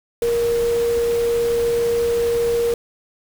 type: tone in noise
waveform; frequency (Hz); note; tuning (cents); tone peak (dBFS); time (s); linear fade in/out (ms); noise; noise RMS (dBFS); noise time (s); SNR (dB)
sine; 469.6; A#4; +13; -16; 0.22-2.74; 2; pink; -32; 0.22-2.74; +13
effects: none